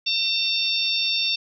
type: harmonic tone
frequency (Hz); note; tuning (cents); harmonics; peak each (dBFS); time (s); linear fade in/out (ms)
905; A5; +48; 3 / 4 / 5 / 6; -26 / -24 / -28 / -27; 0.06-1.36; 10
effects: none